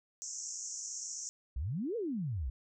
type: band-pass noise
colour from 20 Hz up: white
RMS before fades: -42 dBFS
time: 0.22-1.29 s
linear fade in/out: 0 ms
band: 5600 to 7400 Hz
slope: 96 dB/octave
type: exponential two-way sweep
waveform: sine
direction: up then down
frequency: 56.2 to 493.9 to 56.2 Hz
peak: -33 dBFS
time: 1.56-2.5 s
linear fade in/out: 5 ms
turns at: 1.96 s
effects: none